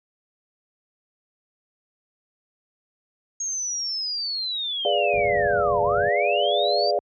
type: linear two-way sweep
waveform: sine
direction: down then up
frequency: 6570 to 851 to 4776 Hz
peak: -25 dBFS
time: 3.4-6.91 s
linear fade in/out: 5 ms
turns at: 5.82 s
type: chord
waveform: sine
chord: G# diminished seventh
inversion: none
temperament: equal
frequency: 415.3 / 493.9 / 587.3 / 698.5 Hz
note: G#4 / B4 / D5 / F5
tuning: 0 / 0 / 0 / 0 cents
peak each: -26 / -28 / -23 / -24 dBFS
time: 4.85-6.99 s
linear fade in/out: 2 ms
type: low-pass noise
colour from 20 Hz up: pink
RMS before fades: -34 dBFS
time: 5.13-6.09 s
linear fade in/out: 10 ms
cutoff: 180 Hz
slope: 12 dB/octave
effects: high-pass 60 Hz 12 dB/octave